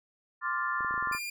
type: chord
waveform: sine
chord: D minor seventh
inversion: third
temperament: equal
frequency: 1046.5 / 1174.7 / 1396.9 / 1760 Hz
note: C6 / D6 / F6 / A6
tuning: 0 / 0 / 0 / 0 cents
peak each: -34 dBFS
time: 0.41-1.19 s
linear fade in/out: 50 ms
type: clicks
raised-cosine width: 2 ms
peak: -33 dBFS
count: 9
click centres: 0.807 / 0.847 / 0.909 / 0.941 / 0.978 / 1.026 / 1.073 / 1.113 / 1.149 s
type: tone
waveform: sawtooth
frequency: 2402 Hz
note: D7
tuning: 38 cents sharp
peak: -31 dBFS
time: 1.12-1.3 s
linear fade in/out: 5 ms
effects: none